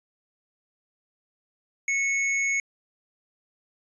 square tone with amplitude modulation, 2200 Hz, C#7, 14 cents flat, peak -22 dBFS, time 1.88-2.6 s, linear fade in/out 2 ms, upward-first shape sine, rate 215 Hz, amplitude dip 30%, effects resampled to 22050 Hz

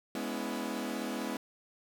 sawtooth chord, C# minor seventh, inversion second, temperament equal with one note detuned, 207.7 / 246.9 / 282.5 / 329.6 Hz, G#3 / B3 / C#4 / E4, 0 / 0 / +33 / 0 cents, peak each -36 / -34 / -37 / -37 dBFS, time 0.15-1.37 s, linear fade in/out 2 ms, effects none

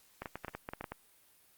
clicks, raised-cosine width 0.5 ms, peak -24 dBFS, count 11, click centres 0.22 / 0.258 / 0.356 / 0.447 / 0.482 / 0.55 / 0.689 / 0.735 / 0.81 / 0.842 / 0.92 s, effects white hiss -65 dBFS RMS until 1.57 s + Opus 48 kbps

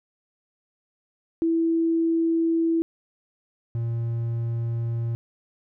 sine / triangle tone pair in turn, 329.6 / 116.32 Hz, E4 / A#2, 0 / -3 cents, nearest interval octave + tritone, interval 1803 cents, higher first, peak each -19 / -22 dBFS, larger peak first, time 1.42-2.82 / 3.75-5.15 s, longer neither, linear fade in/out 0 ms, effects none

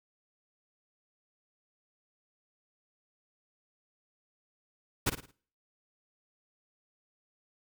pink noise with echo, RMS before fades -27 dBFS, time 5.06-5.1 s, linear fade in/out 10 ms, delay 54 ms, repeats 4, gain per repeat -9 dB, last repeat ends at 5.316 s, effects noise-tail reverb RT60 0.5 s tail -24 dB re dry

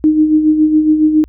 sine tone with tremolo, 308.5 Hz, D#4, 15 cents flat, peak -5 dBFS, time 0.04-1.24 s, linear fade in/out 0 ms, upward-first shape sine, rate 7.2 Hz, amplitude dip 55%, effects added 60 Hz sine -38 dBFS peak until 1.28 s

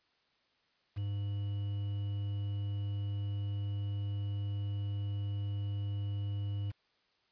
triangle tone with quantisation, 101.1 Hz, G#2, 46 cents flat, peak -31 dBFS, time 0.96-6.72 s, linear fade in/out 20 ms, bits 9, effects white hiss -73 dBFS RMS until 7.31 s + resampled to 11025 Hz

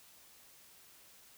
silence, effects white hiss -60 dBFS RMS until 1.37 s

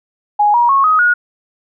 sine tone with pitch steps, 830.6 / 954.1 / 1096 / 1259 / 1446.2 Hz, G#5 / A#5 / C#6 / D#6 / F#6, 0 / +40 / -20 / +20 / -40 cents, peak -8 dBFS, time 0.39-1.14 s, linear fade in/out 10 ms, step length 150 ms, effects none

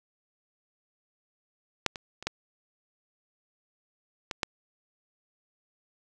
clicks, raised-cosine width 0.2 ms, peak -6 / -20 / -24 / -11 / -15 / -9 dBFS, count 6, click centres 1.863 / 1.958 / 2.226 / 2.27 / 4.312 / 4.432 s, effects none

